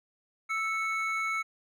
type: tone pair together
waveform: triangle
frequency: 1318.5 / 2207 Hz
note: E6 / C#7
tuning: 0 / -8 cents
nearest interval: major sixth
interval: 892 cents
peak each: -30 / -29 dBFS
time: 0.49-1.43 s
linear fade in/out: 20 ms
effects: none